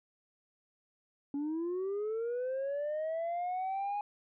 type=linear sweep; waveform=sine; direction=up; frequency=278.2 to 830 Hz; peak=-30 dBFS; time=1.34-4.01 s; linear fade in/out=2 ms; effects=tanh soft clip ceiling -31 dBFS